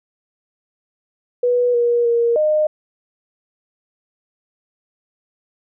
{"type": "tone with pitch steps", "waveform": "sine", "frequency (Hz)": [489.4, 476.5, 469.2, 612], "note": ["B4", "A#4", "A#4", "D#5"], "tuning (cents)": [-16, 38, 11, -29], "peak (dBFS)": -13, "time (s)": [1.43, 2.67], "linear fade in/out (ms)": 5, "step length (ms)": 310, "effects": []}